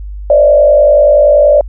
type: tone with frequency modulation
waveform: sine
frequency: 588 Hz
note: D5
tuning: 2 cents sharp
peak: -3 dBFS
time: 0.3-1.61 s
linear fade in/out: 2 ms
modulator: 50.4 Hz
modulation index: 0.9
effects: added 50 Hz sine -21 dBFS peak until 1.68 s